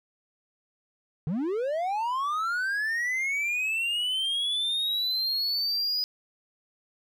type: linear sweep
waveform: triangle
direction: up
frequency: 138.59 to 4978 Hz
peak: -24 dBFS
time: 1.27-6.04 s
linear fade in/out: 0 ms
effects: none